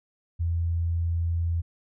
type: tone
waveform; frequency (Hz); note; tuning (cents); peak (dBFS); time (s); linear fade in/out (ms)
sine; 84.3; E2; +39; -23; 0.39-1.62; 20
effects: none